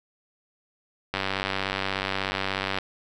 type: click train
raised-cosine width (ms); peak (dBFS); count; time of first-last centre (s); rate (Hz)
0.3; -10; 160; 1.14-2.786; 96.6
effects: none